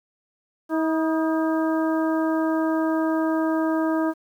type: harmonic tone with a mistuned harmonic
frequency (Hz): 320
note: D#4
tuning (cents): +49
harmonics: 1 / 2 / 3 / 4 / 5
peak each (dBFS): -21 / -27 / -31 / -33 / -35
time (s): 0.69-4.14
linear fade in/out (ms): 50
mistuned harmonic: 4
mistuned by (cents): -48
effects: 9-bit